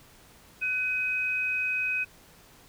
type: tone pair together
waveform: sine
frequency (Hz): 1500 / 2523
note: F#6 / D#7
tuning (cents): +23 / +23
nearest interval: major sixth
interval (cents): 900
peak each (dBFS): -35 / -26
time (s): 0.61-2.05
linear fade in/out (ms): 20
effects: pink hiss -55 dBFS RMS until 2.68 s